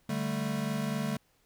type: chord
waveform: square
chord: D suspended fourth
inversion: none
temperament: equal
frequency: 146.83 / 196 / 220 Hz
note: D3 / G3 / A3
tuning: 0 / 0 / 0 cents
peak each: -36 / -36 / -34 dBFS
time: 0.09-1.17 s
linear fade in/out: 5 ms
effects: pink hiss -69 dBFS RMS until 1.45 s